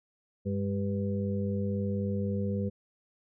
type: harmonic tone with a mistuned harmonic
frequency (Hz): 98.7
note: G2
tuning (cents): +12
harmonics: 1 / 2 / 4 / 5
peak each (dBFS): -32 / -31 / -39 / -37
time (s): 0.45-2.7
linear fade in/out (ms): 20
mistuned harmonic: 2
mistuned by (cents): +44
effects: none